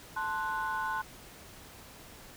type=chord; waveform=sine; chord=F# diminished; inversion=first; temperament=equal; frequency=880 / 1046.5 / 1480 Hz; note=A5 / C6 / F#6; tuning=0 / 0 / 0 cents; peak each=-34 dBFS; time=0.16-1.02 s; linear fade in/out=10 ms; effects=tanh soft clip ceiling -25 dBFS + pink hiss -51 dBFS RMS until 2.36 s